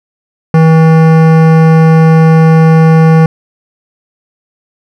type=tone with hard clipping; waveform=sine; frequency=160.9 Hz; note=E3; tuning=42 cents flat; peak=-4 dBFS; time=0.54-3.26 s; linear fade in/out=2 ms; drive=17 dB; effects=none